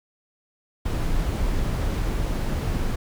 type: noise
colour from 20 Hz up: brown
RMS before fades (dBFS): -24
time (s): 0.85-2.96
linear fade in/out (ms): 10
effects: none

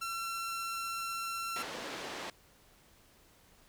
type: tone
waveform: sawtooth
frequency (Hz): 1354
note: E6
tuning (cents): +46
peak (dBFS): -32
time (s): 0.01-1.63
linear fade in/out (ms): 10
type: band-pass noise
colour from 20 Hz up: pink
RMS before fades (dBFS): -42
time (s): 1.56-2.3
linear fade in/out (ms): 2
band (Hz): 320 to 5100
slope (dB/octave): 12
effects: pink hiss -63 dBFS RMS until 3.68 s

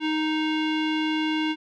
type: tone with low-pass filter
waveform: square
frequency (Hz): 311.1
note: D#4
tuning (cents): 0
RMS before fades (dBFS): -25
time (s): 0-1.56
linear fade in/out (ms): 50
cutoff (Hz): 3000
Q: 3.1
effects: none

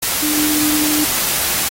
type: tone in noise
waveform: sine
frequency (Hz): 301.7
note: D4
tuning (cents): +47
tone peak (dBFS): -17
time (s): 0.22-1.05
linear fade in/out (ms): 10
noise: white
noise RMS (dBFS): -18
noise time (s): 0.02-1.69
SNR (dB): -2
effects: AAC 48 kbps

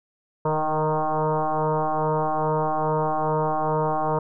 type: tone with frequency modulation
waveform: sine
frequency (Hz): 153.8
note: D#3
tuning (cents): -20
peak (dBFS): -20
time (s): 0.45-4.19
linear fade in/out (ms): 5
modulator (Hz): 155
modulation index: 6.3
effects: none

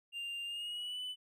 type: tone with pitch glide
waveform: triangle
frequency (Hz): 2794 to 2995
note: F7 to F#7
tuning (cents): 0 to +20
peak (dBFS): -37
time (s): 0.12-1.16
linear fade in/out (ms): 50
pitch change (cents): +120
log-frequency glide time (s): 0.45-1.01
effects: none

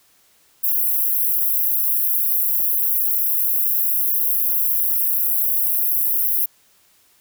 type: high-pass noise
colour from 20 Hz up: white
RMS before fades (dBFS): -19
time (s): 0.63-6.46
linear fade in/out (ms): 10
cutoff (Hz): 11000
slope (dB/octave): 96
effects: white hiss -57 dBFS RMS until 7.2 s

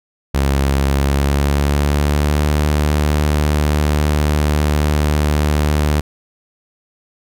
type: tone with pitch glide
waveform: sawtooth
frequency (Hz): 68.9 to 74.7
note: C#2 to D2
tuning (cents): -10 to +30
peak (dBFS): -9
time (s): 0.34-6.01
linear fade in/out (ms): 10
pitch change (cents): +140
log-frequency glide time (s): 0.89-2.5
effects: none

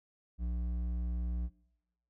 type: tone with hard clipping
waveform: sine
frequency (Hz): 59.8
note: A#1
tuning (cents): +45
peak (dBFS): -34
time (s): 0.38-1.5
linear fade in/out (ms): 50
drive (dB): 8
effects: noise-tail reverb RT60 0.9 s tail -22 dB re dry

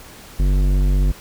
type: tone with tanh clipping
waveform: sine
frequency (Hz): 47.73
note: G1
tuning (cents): -45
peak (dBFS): -15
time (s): 0.39-1.12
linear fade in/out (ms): 10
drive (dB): 14
effects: pink hiss -41 dBFS RMS until 1.2 s

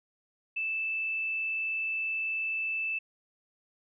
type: tone with frequency modulation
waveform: sine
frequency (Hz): 2637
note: E7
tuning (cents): 0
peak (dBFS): -29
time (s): 0.56-2.99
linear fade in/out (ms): 10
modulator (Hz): 58.6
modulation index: 0.25
effects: none

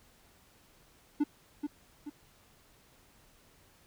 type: tone with echo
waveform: triangle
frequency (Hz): 293.7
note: D4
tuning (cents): 0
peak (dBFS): -22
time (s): 1.2-1.24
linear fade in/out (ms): 10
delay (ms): 430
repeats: 2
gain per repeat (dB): -7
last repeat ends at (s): 2.1
effects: pink hiss -63 dBFS RMS until 3.86 s

